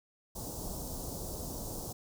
pink band-stop noise, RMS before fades -40 dBFS, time 0.35-1.93 s, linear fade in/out 10 ms, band 850 to 5200 Hz, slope 24 dB/octave, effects none

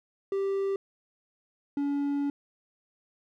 triangle tone pair in turn, 392 / 284.1 Hz, G4 / C#4, 0 / +43 cents, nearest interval tritone, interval 557 cents, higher first, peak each -24 dBFS, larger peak neither, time 0.32-0.76 / 1.77-2.3 s, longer second, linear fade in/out 2 ms, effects none

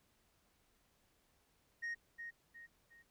sine tone with echo, 1864.7 Hz, A#6, in tune, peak -36 dBFS, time 1.82-1.95 s, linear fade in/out 20 ms, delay 360 ms, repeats 3, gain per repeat -8 dB, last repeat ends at 3.03 s, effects tanh soft clip ceiling -38 dBFS + pink hiss -75 dBFS RMS until 3.1 s

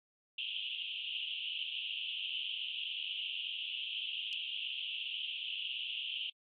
white band-pass noise, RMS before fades -40 dBFS, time 0.38-6.3 s, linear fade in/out 5 ms, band 2700 to 3300 Hz, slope 96 dB/octave, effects AAC 32 kbps

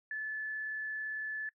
sine tone with frequency modulation, 1734 Hz, A6, 26 cents flat, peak -35 dBFS, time 0.11-1.49 s, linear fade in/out 2 ms, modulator 37.8 Hz, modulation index 0.25, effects noise-tail reverb RT60 0.1 s tail -22 dB re dry

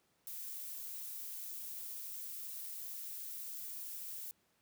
violet noise with high-pass filter sweep, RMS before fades -45 dBFS, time 0.27-4.31 s, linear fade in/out 0 ms, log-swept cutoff 520 to 240 Hz, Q 3.9, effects pink hiss -75 dBFS RMS until 4.61 s + high-pass 100 Hz 12 dB/octave

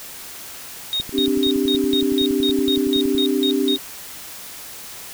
sine tone bursts, 3729 Hz, A#7, in tune, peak -19 dBFS, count 12, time 0.93-3.76 s, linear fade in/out 0 ms, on 80 ms, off 170 ms
click train, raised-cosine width 3 ms, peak -21 dBFS, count 24, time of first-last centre 1-3.15 s, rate 10.7 Hz
sine chord, C suspended second, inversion none, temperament equal, 261.6 / 293.7 / 392 Hz, C4 / D4 / G4, 0 / 0 / 0 cents, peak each -21 dBFS, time 1.12-3.78 s, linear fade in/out 50 ms
effects white hiss -36 dBFS RMS until 5.13 s

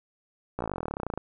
slowing click train, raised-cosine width 1 ms, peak -17 dBFS, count 24, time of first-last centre 0.59-1.176 s, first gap 16 ms, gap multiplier 1.04, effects none

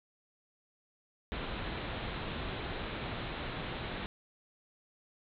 pink low-pass noise, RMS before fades -39 dBFS, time 1.32-4.06 s, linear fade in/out 0 ms, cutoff 4000 Hz, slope 96 dB/octave, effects none

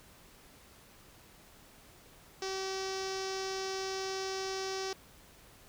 sawtooth tone with low-pass filter, 382.8 Hz, G4, 41 cents flat, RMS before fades -37 dBFS, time 2.42-4.93 s, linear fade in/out 2 ms, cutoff 5500 Hz, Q 4.4, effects pink hiss -58 dBFS RMS until 5.68 s

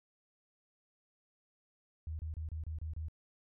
sine tone bursts, 79 Hz, D#2, 27 cents sharp, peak -37 dBFS, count 7, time 2.07-3.084 s, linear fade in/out 0 ms, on 120 ms, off 29 ms, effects none

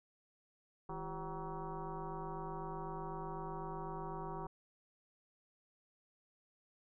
sine tone with frequency modulation, 392 Hz, G4, in tune, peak -40 dBFS, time 0.89-4.47 s, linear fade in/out 5 ms, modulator 184 Hz, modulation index 4, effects none

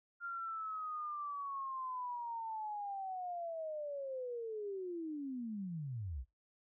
sine linear sweep, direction down, 1401 to 54 Hz, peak -39 dBFS, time 0.2-6.25 s, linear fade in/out 50 ms, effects noise-tail reverb RT60 0.3 s tail -24 dB re dry

